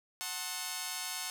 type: chord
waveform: 5% pulse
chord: F# diminished seventh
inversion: none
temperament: just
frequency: 740 / 888 / 1065.6 / 1278.7 Hz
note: F#5 / A5 / C6 / Eb6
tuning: 0 / +16 / +31 / +47 cents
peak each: -30 / -31 / -30 / -35 dBFS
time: 0.21-1.3 s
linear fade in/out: 0 ms
effects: none